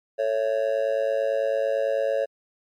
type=tone with amplitude modulation; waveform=triangle; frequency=554.4 Hz; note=C#5; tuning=in tune; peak=-15 dBFS; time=0.18-2.26 s; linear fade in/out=20 ms; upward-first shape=sine; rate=109 Hz; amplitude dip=95%; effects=MP3 96 kbps